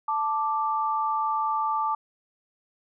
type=tone pair together; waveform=sine; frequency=880 / 1175.4 Hz; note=A5 / D6; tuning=0 / +1 cents; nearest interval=perfect fourth; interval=501 cents; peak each=-26 dBFS; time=0.08-1.95 s; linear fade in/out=5 ms; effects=none